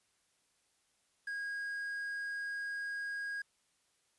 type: tone with quantisation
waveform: triangle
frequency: 1637 Hz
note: G#6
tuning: 25 cents flat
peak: -35 dBFS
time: 1.27-3.42 s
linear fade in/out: 5 ms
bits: 10
effects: white hiss -75 dBFS RMS until 4.18 s + resampled to 24000 Hz